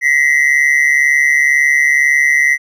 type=ring-modulated tone; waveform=triangle; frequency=1982 Hz; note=B6; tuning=6 cents sharp; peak=-4 dBFS; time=0.01-2.58 s; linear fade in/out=50 ms; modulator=71 Hz; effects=none